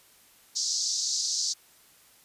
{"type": "band-pass noise", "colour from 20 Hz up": "white", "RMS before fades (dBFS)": -29, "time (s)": [0.55, 1.54], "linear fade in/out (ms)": 20, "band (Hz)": [4400, 6700], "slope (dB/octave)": 48, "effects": ["white hiss -58 dBFS RMS until 2.24 s", "resampled to 32000 Hz"]}